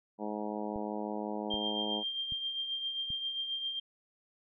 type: harmonic tone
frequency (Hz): 105.6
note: G#2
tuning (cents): +29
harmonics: 2 / 3 / 4 / 5 / 6 / 7 / 8 / 9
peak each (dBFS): -39 / -41 / -42 / -43 / -44 / -44 / -45 / -46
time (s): 0.18-2.04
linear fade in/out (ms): 50
type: click train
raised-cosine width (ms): 5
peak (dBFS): -34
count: 4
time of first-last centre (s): 0.76-3.104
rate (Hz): 1.28
type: tone with tremolo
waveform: sine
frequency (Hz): 3183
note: G7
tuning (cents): +26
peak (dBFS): -31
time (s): 1.5-3.8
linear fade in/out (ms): 10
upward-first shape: triangle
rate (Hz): 7.5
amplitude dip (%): 55
effects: none